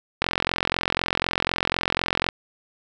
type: click train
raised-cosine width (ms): 0.3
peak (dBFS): -4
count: 92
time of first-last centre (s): 0.22-2.288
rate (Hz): 44
effects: none